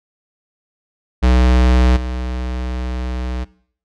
square tone with level steps, 62.3 Hz, B1, 16 cents sharp, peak -10 / -21 dBFS, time 1.22-3.45 s, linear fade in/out 20 ms, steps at 1.96 s, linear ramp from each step 10 ms, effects noise-tail reverb RT60 0.6 s tail -21 dB re dry + low-pass 5000 Hz 12 dB/octave

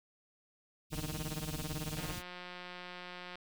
pink band-stop noise, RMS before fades -43 dBFS, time 0.9-2.23 s, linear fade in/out 50 ms, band 340 to 2400 Hz, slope 96 dB/octave
sawtooth tone with tremolo, 154.1 Hz, D#3, 16 cents flat, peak -32 dBFS, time 0.92-2.15 s, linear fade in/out 10 ms, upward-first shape sine, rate 18 Hz, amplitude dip 90%
click train, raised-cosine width 0.3 ms, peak -30 dBFS, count 249, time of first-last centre 1.97-3.355 s, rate 179 Hz
effects none

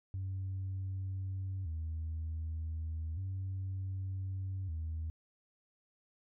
sine tone with vibrato, 87.31 Hz, F2, in tune, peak -34 dBFS, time 0.14-5.1 s, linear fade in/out 0 ms, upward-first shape square, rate 0.33 Hz, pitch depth 150 cents each way, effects tanh soft clip ceiling -33 dBFS

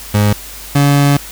30% pulse tone pair in turn, 103.83 / 142.36 Hz, G#2 / C#3, 0 / +46 cents, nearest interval perfect fourth, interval 546 cents, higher second, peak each -6 / -5 dBFS, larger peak second, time 0.14-0.33 / 0.75-1.17 s, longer second, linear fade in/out 5 ms, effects added 50 Hz sine -35 dBFS peak until 1.31 s + white hiss -31 dBFS RMS until 1.31 s

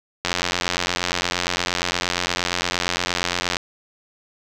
click train, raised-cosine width 0.2 ms, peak -3 dBFS, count 295, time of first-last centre 0.25-3.568 s, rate 88.6 Hz, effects none

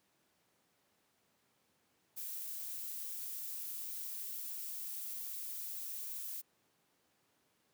violet noise, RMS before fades -43 dBFS, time 2.16-6.42 s, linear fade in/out 20 ms, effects pink hiss -75 dBFS RMS until 7.73 s + high-pass 150 Hz 12 dB/octave

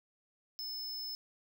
square tone, 5230 Hz, E8, 15 cents flat, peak -39 dBFS, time 0.59-1.15 s, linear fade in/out 0 ms, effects none

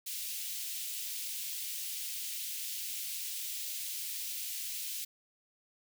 white high-pass noise, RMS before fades -39 dBFS, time 0.06-5.05 s, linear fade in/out 10 ms, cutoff 2500 Hz, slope 24 dB/octave, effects none

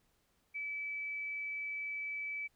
sine tone, 2302 Hz, D7, 35 cents flat, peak -37 dBFS, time 0.54-2.48 s, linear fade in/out 20 ms, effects pink hiss -75 dBFS RMS until 2.55 s

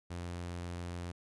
sawtooth tone, 87.31 Hz, F2, in tune, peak -35 dBFS, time 0.1-1.12 s, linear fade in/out 10 ms, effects resampled to 24000 Hz

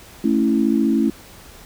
sine chord, A major, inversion none, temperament equal with one note detuned, 220 / 275.9 / 329.6 Hz, A3 / C#4 / E4, 0 / -8 / 0 cents, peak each -18 / -19 / -20 dBFS, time 0.24-1.1 s, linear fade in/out 5 ms, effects pink hiss -43 dBFS RMS until 1.65 s

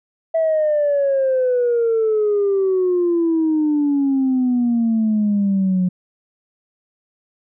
sine exponential sweep, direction down, 657 to 180 Hz, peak -13 dBFS, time 0.34-5.89 s, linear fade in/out 10 ms, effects tanh soft clip ceiling -11 dBFS

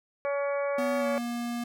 harmonic tone, 282.1 Hz, C#4, 30 cents sharp, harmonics 2 / 3 / 4 / 5 / 6 / 7 / 8, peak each -27 / -41 / -37 / -42 / -44 / -48 / -41 dBFS, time 0.25-1.18 s, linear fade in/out 0 ms
square tone with pitch glide, 248.4 to 238 Hz, B3 to A#3, +10 to +36 cents, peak -31 dBFS, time 0.78-1.64 s, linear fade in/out 5 ms, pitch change -74 cents, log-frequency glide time 0.98-1.07 s
effects none

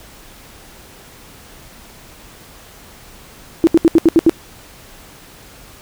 sine tone bursts, 329.5 Hz, E4, 1 cent flat, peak -5 dBFS, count 7, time 3.64-4.295 s, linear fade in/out 0 ms, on 31 ms, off 73 ms, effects pink hiss -41 dBFS RMS until 5.81 s

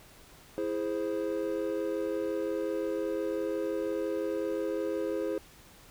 triangle chord, E augmented, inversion none, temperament equal, 329.6 / 415.3 / 523.3 Hz, E4 / G#4 / B#4, 0 / 0 / 0 cents, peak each -32 dBFS, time 0.58-5.38 s, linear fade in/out 0 ms, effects pink hiss -55 dBFS RMS until 5.9 s

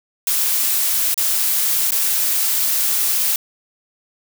blue noise with dropouts, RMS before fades -18 dBFS, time 0.27-3.36 s, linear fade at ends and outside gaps 2 ms, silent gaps 1.143-1.177 / 1.908-1.919 s, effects none

